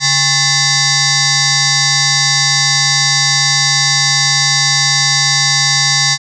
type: tone with frequency modulation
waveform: sine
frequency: 140.7 Hz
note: C#3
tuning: 26 cents sharp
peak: -9 dBFS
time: 0-6.18 s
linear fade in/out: 50 ms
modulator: 948 Hz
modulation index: 6.5
effects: none